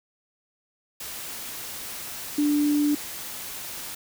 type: tone in noise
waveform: sine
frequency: 293.7 Hz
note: D4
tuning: in tune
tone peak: -19 dBFS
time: 2.38-2.95 s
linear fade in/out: 5 ms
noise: white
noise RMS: -36 dBFS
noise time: 1-3.95 s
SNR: +14 dB
effects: none